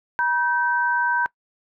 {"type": "tone pair together", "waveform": "sine", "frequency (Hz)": [960.4, 1549], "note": ["B5", "G6"], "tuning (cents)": [-49, -21], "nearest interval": "minor sixth", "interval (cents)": 828, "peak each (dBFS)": -21, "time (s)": [0.19, 1.26], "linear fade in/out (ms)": 0, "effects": ["noise-tail reverb RT60 0.1 s tail -22 dB re dry"]}